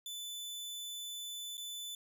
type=tone with dropouts; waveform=sawtooth; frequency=3500 Hz; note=A7; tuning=10 cents flat; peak=-38 dBFS; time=0.06-1.95 s; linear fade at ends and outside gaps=2 ms; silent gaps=1.571-1.578 s; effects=none